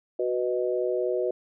sine chord, B major, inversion second, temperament equal, 370 / 493.9 / 622.3 Hz, F#4 / B4 / D#5, 0 / 0 / 0 cents, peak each -27 / -28 / -30 dBFS, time 0.19-1.31 s, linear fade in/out 5 ms, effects none

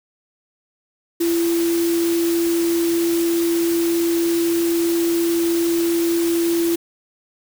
sine tone in noise, 337.9 Hz, E4, 43 cents sharp, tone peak -16 dBFS, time 1.2-6.76 s, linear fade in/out 10 ms, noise white, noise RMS -29 dBFS, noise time 1.2-6.76 s, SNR +10 dB, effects none

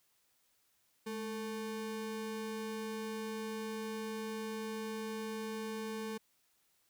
square ring-modulated tone, 329.6 Hz, E4, in tune, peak -36 dBFS, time 1.06-6.18 s, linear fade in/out 10 ms, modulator 116 Hz, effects white hiss -74 dBFS RMS until 6.89 s

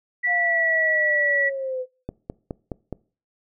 sine tone with pitch glide, 1956 to 1942.5 Hz, B6 to B6, -17 to -29 cents, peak -19 dBFS, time 0.23-1.5 s, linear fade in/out 20 ms, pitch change -12 cents, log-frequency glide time 0.45-0.68 s
sine linear sweep, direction down, 711 to 503 Hz, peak -25 dBFS, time 0.26-1.86 s, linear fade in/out 50 ms
click train, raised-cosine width 2 ms, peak -16 dBFS, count 5, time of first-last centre 2.09-2.927 s, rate 4.78 Hz
effects noise-tail reverb RT60 0.4 s tail -23 dB re dry

